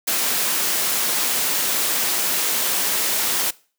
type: noise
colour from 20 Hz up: white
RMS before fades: -21 dBFS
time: 0.07-3.51 s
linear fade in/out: 10 ms
effects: noise-tail reverb RT60 0.4 s tail -22 dB re dry + high-pass 200 Hz 12 dB/octave